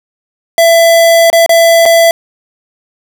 square tone with dropouts, 668 Hz, E5, 23 cents sharp, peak -4 dBFS, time 0.58-2.11 s, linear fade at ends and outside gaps 1 ms, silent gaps 1.301-1.329 / 1.462-1.493 / 1.855-1.86 s, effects 7-bit

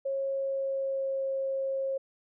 sine tone with pitch glide, 544 to 538.7 Hz, C#5 to C#5, -33 to -50 cents, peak -28 dBFS, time 0.05-1.98 s, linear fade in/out 10 ms, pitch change -17 cents, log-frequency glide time 0.3-1.28 s, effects none

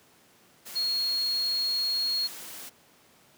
sine tone in noise, 4300 Hz, C8, 47 cents sharp, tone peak -25 dBFS, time 0.75-2.28 s, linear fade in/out 20 ms, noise white, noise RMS -42 dBFS, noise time 0.65-2.7 s, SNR +14 dB, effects pink hiss -59 dBFS RMS until 3.37 s + high-pass 150 Hz 12 dB/octave

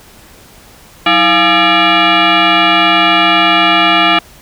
sine tone with frequency modulation, 834 Hz, G#5, 7 cents sharp, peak -6 dBFS, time 1.06-4.19 s, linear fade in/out 5 ms, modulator 510 Hz, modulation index 4.8, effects pink hiss -40 dBFS RMS until 4.41 s

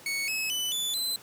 sawtooth tone with pitch steps, 2217 / 2576 / 2994 / 3479 / 4043 Hz, C#7 / E7 / F#7 / A7 / B7, 0 / -41 / +20 / -20 / +40 cents, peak -25 dBFS, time 0.06-1.16 s, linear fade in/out 2 ms, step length 220 ms, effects pink hiss -50 dBFS RMS until 1.22 s + high-pass 150 Hz 12 dB/octave

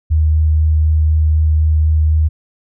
sine tone with vibrato, 77.78 Hz, D#2, in tune, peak -9 dBFS, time 0.1-2.29 s, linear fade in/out 20 ms, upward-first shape sine, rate 4 Hz, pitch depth 9 cents each way, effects none

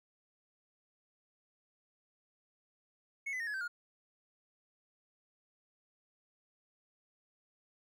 triangle tone with pitch steps, 2196 / 2014 / 1846.6 / 1693.3 / 1552.8 / 1423.9 Hz, C#7 / B6 / A#6 / G#6 / G6 / F6, -17 / +33 / -17 / +33 / -17 / +33 cents, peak -34 dBFS, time 3.26-3.68 s, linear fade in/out 10 ms, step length 70 ms, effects none

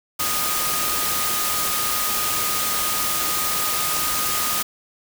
sine tone in noise, 1239 Hz, D#6, 8 cents flat, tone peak -28 dBFS, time 0.19-4.63 s, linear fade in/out 10 ms, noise white, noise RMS -23 dBFS, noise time 0.19-4.63 s, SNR -8 dB, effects none

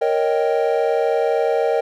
triangle chord, Eb dominant seventh, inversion second, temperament equal, 466.2 / 554.4 / 622.3 / 784 Hz, Bb4 / Db5 / Eb5 / G5, 0 / 0 / 0 / 0 cents, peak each -17 / -21 / -20 / -22 dBFS, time 0.01-1.81 s, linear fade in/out 10 ms, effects none

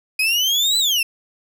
35% pulse exponential two-way sweep, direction up then down, 2489 to 4040 to 2621 Hz, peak -14 dBFS, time 0.19-1.03 s, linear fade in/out 5 ms, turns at 0.78 s, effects none

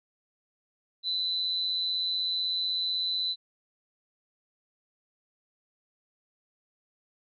sine tone with amplitude modulation, 4002 Hz, B7, 22 cents sharp, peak -24 dBFS, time 1.03-3.36 s, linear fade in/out 50 ms, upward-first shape sine, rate 176 Hz, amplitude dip 60%, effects none

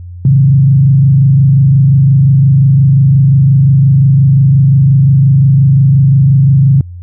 sine tone with frequency modulation, 135.9 Hz, C#3, 34 cents flat, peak -3 dBFS, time 0.25-6.81 s, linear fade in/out 2 ms, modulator 25.7 Hz, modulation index 0.63, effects added 88 Hz sine -24 dBFS peak until 7.02 s

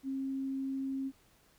sine tone, 268.7 Hz, C4, 46 cents sharp, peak -33 dBFS, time 0.03-1.12 s, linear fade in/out 50 ms, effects pink hiss -66 dBFS RMS until 1.58 s

